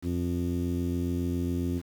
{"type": "tone with low-pass filter", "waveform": "sawtooth", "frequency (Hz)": 87.31, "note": "F2", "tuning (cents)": 0, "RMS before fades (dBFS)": -29, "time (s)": [0.02, 1.82], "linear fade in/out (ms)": 50, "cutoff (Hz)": 300, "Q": 4.3, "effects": ["8-bit"]}